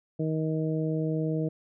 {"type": "harmonic tone", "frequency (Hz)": 157.6, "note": "D#3", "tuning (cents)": 23, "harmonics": [1, 2, 3, 4], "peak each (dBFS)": [-28, -31, -33, -38], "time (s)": [0.19, 1.49], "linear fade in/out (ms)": 10, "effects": []}